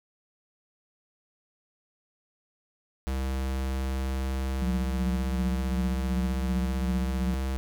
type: tone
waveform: square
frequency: 66 Hz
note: C2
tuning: 16 cents sharp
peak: -28 dBFS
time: 3.07-7.57 s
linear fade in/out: 0 ms
type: tone with tremolo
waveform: sine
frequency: 182.6 Hz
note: F#3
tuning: 23 cents flat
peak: -26 dBFS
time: 4.62-7.34 s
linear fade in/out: 0 ms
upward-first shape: sine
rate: 2.7 Hz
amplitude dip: 60%
effects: none